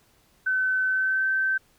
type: tone with pitch glide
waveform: sine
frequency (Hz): 1521 to 1547.6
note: F#6 to G6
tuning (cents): +47 to -23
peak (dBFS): -21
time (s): 0.46-1.58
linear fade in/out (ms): 10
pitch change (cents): +30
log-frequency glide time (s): 0.86-1.28
effects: pink hiss -62 dBFS RMS until 1.78 s